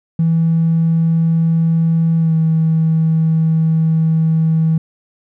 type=tone with pitch glide; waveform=triangle; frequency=164.1 to 160.82 Hz; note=E3 to E3; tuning=-8 to -42 cents; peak=-7 dBFS; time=0.19-4.78 s; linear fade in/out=5 ms; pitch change=-34 cents; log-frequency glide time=2.18-2.34 s; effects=tanh soft clip ceiling -8 dBFS